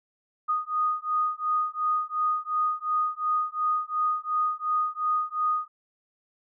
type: beating tone pair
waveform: sine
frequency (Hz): 1237 / 1239.8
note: D#6 / D#6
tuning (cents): -10 / -7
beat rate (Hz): 2.8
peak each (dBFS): -27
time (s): 0.48-5.68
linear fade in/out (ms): 20
effects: none